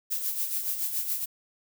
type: noise with tremolo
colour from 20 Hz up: violet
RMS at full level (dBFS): -28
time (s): 0.1-1.26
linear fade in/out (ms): 20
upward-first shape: sine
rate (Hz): 7.1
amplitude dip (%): 55
effects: none